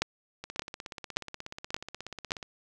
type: two click trains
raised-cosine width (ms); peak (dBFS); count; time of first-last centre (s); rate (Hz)
0.2; -22 / -9; 34 / 5; 0.44-2.428 / 0.02-2.319; 16.6 / 1.74
effects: none